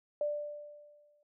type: tone with exponential decay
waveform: sine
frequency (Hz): 590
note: D5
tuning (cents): +8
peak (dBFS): -28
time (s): 0.21-1.23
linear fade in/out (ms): 2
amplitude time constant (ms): 220
effects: none